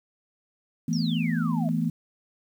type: chord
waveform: sine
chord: E suspended fourth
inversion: none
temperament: equal with one note detuned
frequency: 164.81 / 220 / 244.2 Hz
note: E3 / A3 / B3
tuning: 0 / 0 / -19 cents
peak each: -26 / -28 / -28 dBFS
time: 0.88-1.9 s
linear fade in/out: 5 ms
type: exponential sweep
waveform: sine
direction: down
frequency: 5880 to 618 Hz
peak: -34 dBFS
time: 0.93-1.69 s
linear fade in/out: 0 ms
effects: 9-bit